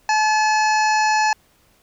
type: harmonic tone with a mistuned harmonic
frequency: 860 Hz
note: A5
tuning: 40 cents flat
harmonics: 1 / 2 / 3 / 5 / 6 / 7 / 8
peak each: -16 / -22 / -26 / -30 / -32 / -33 / -34 dBFS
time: 0.09-1.33 s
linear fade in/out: 2 ms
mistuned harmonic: 7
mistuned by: -42 cents
effects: pink hiss -58 dBFS RMS until 1.82 s